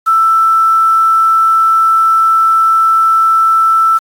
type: tone with quantisation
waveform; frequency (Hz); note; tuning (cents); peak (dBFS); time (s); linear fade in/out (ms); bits
sine; 1326; E6; +10; -6; 0.06-3.99; 20; 5
effects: AAC 64 kbps